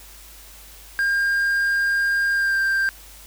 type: tone with pitch glide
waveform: triangle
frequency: 1606 to 1580.2 Hz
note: G6 to G6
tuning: +41 to +13 cents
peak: -16 dBFS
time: 0.99-2.89 s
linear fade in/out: 0 ms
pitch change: -28 cents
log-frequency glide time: 2.32-2.59 s
effects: added 50 Hz sine -46 dBFS peak until 3.26 s + white hiss -45 dBFS RMS until 3.26 s